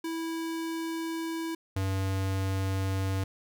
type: tone pair in turn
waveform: square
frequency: 327.8 / 96 Hz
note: E4 / G2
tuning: -10 / -36 cents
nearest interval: octave + major sixth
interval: 2126 cents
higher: first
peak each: -32 / -28 dBFS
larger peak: second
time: 0.04-1.55 / 1.76-3.24 s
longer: first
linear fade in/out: 5 ms
effects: none